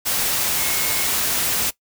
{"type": "tone in noise", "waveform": "sine", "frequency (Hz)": 2170, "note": "C#7", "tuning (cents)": -37, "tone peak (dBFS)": -30, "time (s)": [0.57, 1.08], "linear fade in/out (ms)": 20, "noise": "white", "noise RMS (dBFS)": -21, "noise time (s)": [0.05, 1.71], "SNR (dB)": -12, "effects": ["noise-tail reverb RT60 0.1 s tail -19 dB re dry"]}